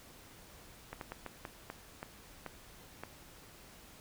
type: slowing click train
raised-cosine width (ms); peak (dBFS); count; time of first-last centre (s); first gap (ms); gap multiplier
0.5; -26; 9; 0.93-3.036; 82; 1.32
effects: pink hiss -56 dBFS RMS until 4 s